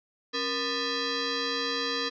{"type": "tone with frequency modulation", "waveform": "sine", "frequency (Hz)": 1766, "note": "A6", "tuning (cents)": 6, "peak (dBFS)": -27, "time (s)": [0.33, 2.1], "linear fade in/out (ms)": 20, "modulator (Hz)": 746, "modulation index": 4.3, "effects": []}